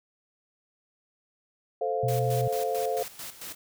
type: chord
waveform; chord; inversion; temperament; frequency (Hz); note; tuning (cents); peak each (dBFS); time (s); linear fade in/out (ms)
sine; F major; first; equal; 440 / 523.3 / 698.5; A4 / C5 / F5; 0 / 0 / 0; -30; 1.81-3.03; 5
type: tone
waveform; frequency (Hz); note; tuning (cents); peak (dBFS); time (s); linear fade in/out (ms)
sine; 123.47; B2; 0; -26; 2.03-2.48; 5
type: noise with tremolo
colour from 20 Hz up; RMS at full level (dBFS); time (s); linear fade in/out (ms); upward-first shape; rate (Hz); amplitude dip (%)
white; -39; 2.08-3.55; 5; square; 4.5; 70
effects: none